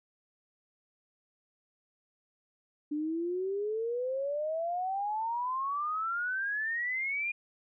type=exponential sweep; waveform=sine; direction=up; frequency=292.6 to 2443 Hz; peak=-30 dBFS; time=2.91-7.32 s; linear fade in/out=10 ms; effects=none